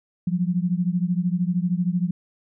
sine beating tone pair, 173.4 / 186.4 Hz, F3 / F#3, -12 / +13 cents, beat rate 13 Hz, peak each -22 / -24 dBFS, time 0.27-2.11 s, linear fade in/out 5 ms, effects none

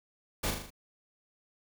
pink noise with echo, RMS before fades -31 dBFS, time 0.43-0.51 s, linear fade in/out 10 ms, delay 39 ms, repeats 5, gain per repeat -4 dB, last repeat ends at 0.705 s, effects none

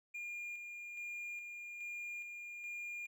triangle tone with tremolo, 2414 Hz, D7, 47 cents sharp, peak -40 dBFS, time 0.14-3.07 s, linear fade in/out 10 ms, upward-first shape square, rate 1.2 Hz, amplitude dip 35%, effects none

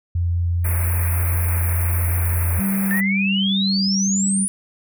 sine tone with vibrato, 86.3 Hz, F2, 20 cents flat, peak -17 dBFS, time 0.15-2.6 s, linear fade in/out 5 ms, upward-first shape triangle, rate 5.1 Hz, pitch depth 9 cents each way
white band-stop noise, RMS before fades -27 dBFS, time 0.64-3.01 s, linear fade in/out 10 ms, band 2500 to 9300 Hz, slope 96 dB/octave
sine tone, 195.2 Hz, G3, 7 cents flat, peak -18 dBFS, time 2.57-4.48 s, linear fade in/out 50 ms
sine exponential sweep, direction up, 1768 to 9900 Hz, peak -20 dBFS, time 2.91-4.48 s, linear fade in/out 0 ms
effects none

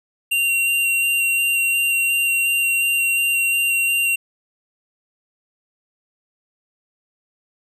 square tone with vibrato, 2761 Hz, F7, 20 cents flat, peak -17 dBFS, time 0.31-4.16 s, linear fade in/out 10 ms, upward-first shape square, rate 2.8 Hz, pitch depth 8 cents each way, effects none

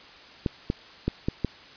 clicks, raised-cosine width 3 ms, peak -11 dBFS, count 5, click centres 0.462 / 0.701 / 1.08 / 1.285 / 1.447 s, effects white hiss -48 dBFS RMS until 1.76 s + resampled to 11025 Hz

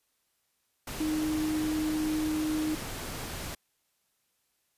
sine tone in noise, 309.4 Hz, D#4, 10 cents flat, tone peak -27 dBFS, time 1-2.75 s, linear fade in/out 5 ms, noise pink, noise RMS -38 dBFS, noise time 0.87-3.55 s, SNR +8 dB, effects white hiss -75 dBFS RMS until 4.77 s + resampled to 32000 Hz

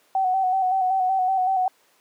sine tone with vibrato, 753 Hz, F#5, 30 cents sharp, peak -18 dBFS, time 0.15-1.68 s, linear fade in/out 2 ms, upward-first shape square, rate 5.3 Hz, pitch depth 34 cents each way, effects pink hiss -60 dBFS RMS until 2 s + high-pass 400 Hz 12 dB/octave

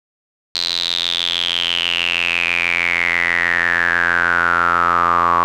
sawtooth tone with band-pass filter sweep, 86.2 Hz, F2, 22 cents flat, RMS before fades -17 dBFS, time 0.55-5.44 s, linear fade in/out 0 ms, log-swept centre 4200 to 1100 Hz, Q 9.2, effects none

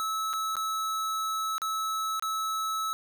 square tone with dropouts, 1300 Hz, E6, 24 cents flat, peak -29 dBFS, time 0-2.93 s, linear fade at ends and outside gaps 0 ms, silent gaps 0.331-0.336 / 0.555-0.567 / 1.581-1.618 / 2.196-2.224 s, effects none

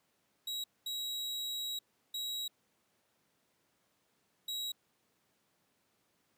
40% pulse tone bursts at uneven times, 3855 Hz, B7, 43 cents flat, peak -35 dBFS, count 4, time 0.47-0.64 / 0.86-1.79 / 2.14-2.48 / 4.48-4.72 s, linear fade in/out 5 ms, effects pink hiss -75 dBFS RMS until 6.37 s + high-pass 150 Hz 12 dB/octave

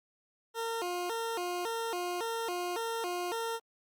20% pulse tone with vibrato, 402.9 Hz, G4, 48 cents sharp, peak -28 dBFS, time 0.54-3.6 s, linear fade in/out 50 ms, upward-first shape square, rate 1.8 Hz, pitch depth 220 cents each way, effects Opus 48 kbps

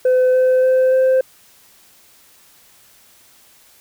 sine tone with pitch steps, 509 / 512.8 / 516.7 / 520.6 Hz, C5 / C5 / C5 / C5, -48 / -35 / -22 / -9 cents, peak -8 dBFS, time 0.05-1.21 s, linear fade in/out 5 ms, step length 290 ms, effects tanh soft clip ceiling -10 dBFS + white hiss -50 dBFS RMS until 3.8 s

